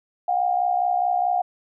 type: tone pair together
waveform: sine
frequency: 719.3 / 784 Hz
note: F#5 / G5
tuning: -49 / 0 cents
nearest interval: minor second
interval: 149 cents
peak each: -20 / -24 dBFS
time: 0.28-1.42 s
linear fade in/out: 5 ms
effects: none